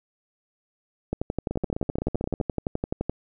two click trains, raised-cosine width 2 ms, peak -12 / -15 dBFS, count 24 / 15, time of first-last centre 1.13-3.096 / 1.51-2.402 s, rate 11.7 / 15.7 Hz, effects none

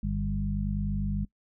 harmonic tone with a mistuned harmonic, 50 Hz, G1, 35 cents sharp, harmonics 1 / 2 / 3 / 4, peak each -30 / -35 / -34 / -32 dBFS, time 0.03-1.25 s, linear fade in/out 5 ms, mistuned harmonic 3, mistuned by +18 cents, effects noise-tail reverb RT60 0.1 s tail -21 dB re dry

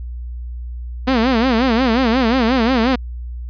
sawtooth tone with vibrato, 242.9 Hz, B3, 29 cents flat, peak -9 dBFS, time 1.07-2.96 s, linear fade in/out 10 ms, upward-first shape sine, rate 5.6 Hz, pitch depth 170 cents each way, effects added 60 Hz sine -25 dBFS peak until 3.49 s + resampled to 11025 Hz

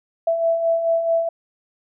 sine beating tone pair, 660 / 664.6 Hz, E5 / E5, +2 / +14 cents, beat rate 4.6 Hz, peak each -26 / -17 dBFS, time 0.27-1.29 s, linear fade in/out 5 ms, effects none

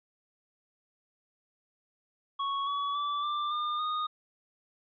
square tone with pitch steps, 1108.7 / 1132.7 / 1157.1 / 1182.1 / 1207.6 / 1233.7 Hz, C#6 / C#6 / D6 / D6 / D6 / D#6, 0 / +37 / -26 / +11 / +48 / -15 cents, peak -30 dBFS, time 2.39-4.07 s, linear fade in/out 10 ms, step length 280 ms, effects resampled to 11025 Hz

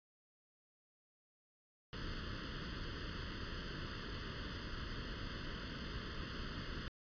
pink noise with comb filter, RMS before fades -44 dBFS, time 1.93-6.88 s, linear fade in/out 0 ms, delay 0.64 ms, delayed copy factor +0.95, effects resampled to 11025 Hz

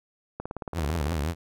click train, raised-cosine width 1 ms, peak -19 dBFS, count 14, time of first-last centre 0.4-1.122 s, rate 18 Hz
sawtooth tone with vibrato, 77.78 Hz, D#2, in tune, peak -22 dBFS, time 0.73-1.35 s, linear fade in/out 50 ms, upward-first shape triangle, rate 5.7 Hz, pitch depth 220 cents each way
effects none

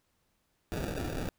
pink noise with sample-and-hold, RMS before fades -35 dBFS, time 0.72-1.29 s, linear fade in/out 0 ms, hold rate 1050 Hz, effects pink hiss -75 dBFS RMS until 1.38 s

